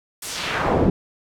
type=noise with band-pass filter sweep; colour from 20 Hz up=brown; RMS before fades=-21 dBFS; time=0.22-0.9 s; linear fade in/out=5 ms; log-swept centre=11000 to 260 Hz; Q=1.2; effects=none